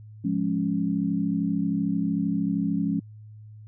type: chord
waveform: sine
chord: Db major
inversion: first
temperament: equal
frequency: 174.61 / 207.7 / 277.2 Hz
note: F3 / Ab3 / Db4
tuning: 0 / 0 / 0 cents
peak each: -27 dBFS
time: 0.24-3 s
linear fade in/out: 10 ms
effects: added 107 Hz sine -42 dBFS peak until 3.67 s